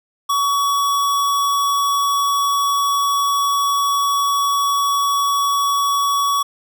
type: tone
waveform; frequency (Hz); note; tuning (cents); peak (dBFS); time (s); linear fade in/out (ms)
square; 1128; C#6; +30; -16; 0.29-6.43; 10
effects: 9-bit